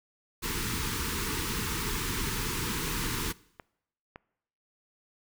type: band-stop noise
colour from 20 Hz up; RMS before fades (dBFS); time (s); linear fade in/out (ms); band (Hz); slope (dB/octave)
pink; -32; 0.42-3.33; 20; 470 to 880; 96
type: clicks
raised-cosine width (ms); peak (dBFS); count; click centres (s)
0.5; -27; 5; 2.879 / 3.041 / 3.264 / 3.598 / 4.159
effects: noise-tail reverb RT60 0.8 s tail -22 dB re dry